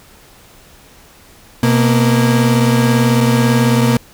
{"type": "tone pair together", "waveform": "35% pulse", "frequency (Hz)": [125.64, 233.1], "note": ["B2", "A#3"], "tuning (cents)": [30, 0], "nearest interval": "major seventh", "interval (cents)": 1070, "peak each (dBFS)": -11, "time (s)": [1.63, 3.97], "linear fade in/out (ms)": 2, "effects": ["pink hiss -44 dBFS RMS until 4.13 s"]}